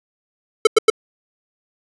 square tone bursts, 440 Hz, A4, in tune, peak -7 dBFS, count 3, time 0.65-0.901 s, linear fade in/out 5 ms, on 21 ms, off 94 ms, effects resampled to 24000 Hz + 8-bit

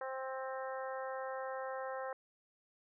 harmonic tone, 263.2 Hz, C4, 10 cents sharp, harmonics 2 / 3 / 4 / 5 / 6 / 7, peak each -41 / -45 / -47 / -49 / -51 / -52 dBFS, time 0.01-2.13 s, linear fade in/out 2 ms, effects none

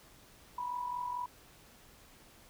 sine tone with amplitude modulation, 981 Hz, B5, 12 cents flat, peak -32 dBFS, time 0.58-1.26 s, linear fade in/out 5 ms, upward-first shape sine, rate 44.5 Hz, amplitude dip 60%, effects pink hiss -59 dBFS RMS until 2.49 s

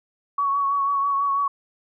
sine tone with vibrato, 1119 Hz, C#6, 16 cents sharp, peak -19 dBFS, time 0.38-1.48 s, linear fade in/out 5 ms, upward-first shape triangle, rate 6.1 Hz, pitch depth 32 cents each way, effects none

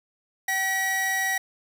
45% pulse tone pair together, 764 / 1923 Hz, G5 / B6, -45 / -47 cents, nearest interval octave + major third, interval 1598 cents, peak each -30 / -24 dBFS, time 0.48-1.38 s, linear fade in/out 5 ms, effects none

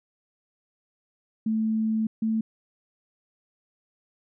sine tone pair in turn, 220 / 221.5 Hz, A3 / A3, 0 / +12 cents, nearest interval unison, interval 12 cents, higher second, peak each -22 dBFS, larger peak neither, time 1.46-2.07 / 2.22-2.41 s, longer first, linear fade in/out 5 ms, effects none

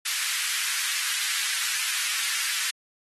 pink high-pass noise, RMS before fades -28 dBFS, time 0.05-2.71 s, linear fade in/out 10 ms, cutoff 1600 Hz, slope 24 dB/octave, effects AAC 32 kbps

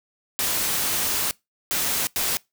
white noise bursts at uneven times, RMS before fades -24 dBFS, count 3, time 0.39-1.31 / 1.71-2.07 / 2.16-2.37 s, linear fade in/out 0 ms, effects noise-tail reverb RT60 0.2 s tail -23 dB re dry

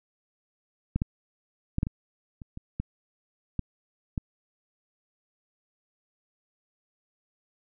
clicks, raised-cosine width 5 ms, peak -13 / -13 / -14 / -12 / -19 / -29 / -26 / -17 / -15 / -16 dBFS, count 10, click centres 0.96 / 1.019 / 1.784 / 1.831 / 1.869 / 2.418 / 2.574 / 2.8 / 3.593 / 4.178 s, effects none

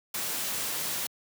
white noise, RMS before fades -32 dBFS, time 0.14-1.07 s, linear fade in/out 5 ms, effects high-pass 100 Hz 12 dB/octave

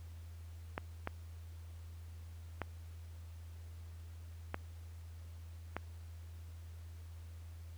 clicks, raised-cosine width 0.5 ms, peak -22 dBFS, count 5, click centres 0.779 / 1.074 / 2.617 / 4.544 / 5.766 s, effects added 83 Hz sine -47 dBFS peak until 7.77 s + pink hiss -65 dBFS RMS until 7.77 s

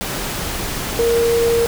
sine tone in noise, 466.2 Hz, A#4, in tune, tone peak -13 dBFS, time 0.99-1.66 s, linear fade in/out 0 ms, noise pink, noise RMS -24 dBFS, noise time 0.01-1.67 s, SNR +8 dB, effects none

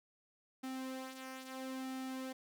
sawtooth tone with flanger, 261.6 Hz, C4, in tune, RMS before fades -44 dBFS, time 0.63-2.33 s, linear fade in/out 10 ms, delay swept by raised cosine 1.8 to 4.1 ms, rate 0.75 Hz, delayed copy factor -0.55, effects none

